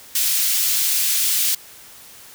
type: high-pass noise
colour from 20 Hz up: white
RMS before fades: -19 dBFS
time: 0.15-1.55 s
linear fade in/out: 5 ms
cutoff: 2800 Hz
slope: 12 dB/octave
effects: white hiss -43 dBFS RMS until 2.34 s